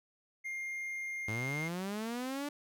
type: tone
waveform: triangle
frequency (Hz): 2117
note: C7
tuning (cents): +20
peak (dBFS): -35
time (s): 0.44-1.69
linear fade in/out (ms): 20
type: linear sweep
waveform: sawtooth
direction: up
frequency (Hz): 103.83 to 293.7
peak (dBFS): -32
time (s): 1.28-2.49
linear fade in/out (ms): 5
effects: none